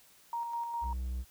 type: tone with tremolo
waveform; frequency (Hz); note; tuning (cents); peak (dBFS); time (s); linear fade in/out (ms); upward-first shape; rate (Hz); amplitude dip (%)
sine; 937; A#5; +9; -32; 0.33-0.93; 2; square; 4.9; 35
type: tone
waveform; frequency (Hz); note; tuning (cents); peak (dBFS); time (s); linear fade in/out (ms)
triangle; 62.6; B1; +24; -31; 0.81-1.25; 50
effects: white hiss -61 dBFS RMS until 1.3 s